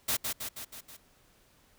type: noise with echo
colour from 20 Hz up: white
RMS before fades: -29 dBFS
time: 0.08-0.17 s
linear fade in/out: 10 ms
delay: 160 ms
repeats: 5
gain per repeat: -4 dB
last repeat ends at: 0.97 s
effects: pink hiss -64 dBFS RMS until 1.78 s